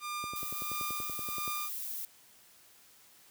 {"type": "tone with tremolo", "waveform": "sawtooth", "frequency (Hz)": 1200, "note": "D6", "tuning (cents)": 37, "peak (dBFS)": -31, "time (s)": [0, 1.7], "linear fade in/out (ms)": 50, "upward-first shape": "triangle", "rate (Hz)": 1.5, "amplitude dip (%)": 65}
{"type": "click train", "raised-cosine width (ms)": 2, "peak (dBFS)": -31, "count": 14, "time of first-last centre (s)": [0.24, 1.478], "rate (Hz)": 10.5}
{"type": "noise", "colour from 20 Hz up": "violet", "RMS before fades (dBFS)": -39, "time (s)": [0.36, 2.05], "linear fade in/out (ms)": 0}
{"effects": ["white hiss -60 dBFS RMS until 3.3 s", "high-pass 60 Hz 12 dB/octave"]}